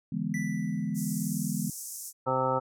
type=chord; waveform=sine; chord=E dominant seventh; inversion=third; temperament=equal with one note detuned; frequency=146.83 / 167.79 / 207.7 / 246.9 Hz; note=D3 / E3 / G#3 / B3; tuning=0 / +31 / 0 / 0 cents; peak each=-37 / -33 / -32 / -35 dBFS; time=0.12-1.7 s; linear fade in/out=5 ms
type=tone with exponential decay; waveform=square; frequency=1975.5 Hz; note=B6; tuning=in tune; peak=-34 dBFS; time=0.34-1.31 s; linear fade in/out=2 ms; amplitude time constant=210 ms
type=high-pass noise; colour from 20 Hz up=white; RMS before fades=-36 dBFS; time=0.94-2.13 s; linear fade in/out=50 ms; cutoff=5700 Hz; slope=48 dB/octave
type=harmonic tone; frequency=130.4 Hz; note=C3; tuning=5 cents flat; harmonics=1 / 2 / 3 / 4 / 5 / 6 / 7 / 9 / 10; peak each=-35 / -37 / -37 / -29 / -41 / -35 / -31 / -39 / -31 dBFS; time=2.26-2.6 s; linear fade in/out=20 ms
effects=low-pass 12000 Hz 12 dB/octave